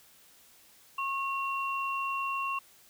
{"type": "tone pair together", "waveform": "sine", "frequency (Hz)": [1089, 2744], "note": ["C#6", "F7"], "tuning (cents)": [-31, -31], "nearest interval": "octave + major third", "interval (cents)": 1600, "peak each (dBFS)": [-31, -35], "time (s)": [0.98, 2.59], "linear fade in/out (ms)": 5, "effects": ["white hiss -59 dBFS RMS until 2.89 s"]}